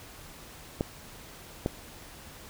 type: clicks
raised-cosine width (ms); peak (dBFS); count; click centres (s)
2; -13; 2; 0.809 / 1.661
effects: pink hiss -48 dBFS RMS until 2.49 s